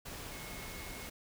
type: tone in noise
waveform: sine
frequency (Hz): 2175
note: C#7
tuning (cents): -33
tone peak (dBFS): -51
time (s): 0.31-1.07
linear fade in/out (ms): 10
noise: pink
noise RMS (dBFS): -45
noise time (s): 0.05-1.1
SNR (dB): -9
effects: none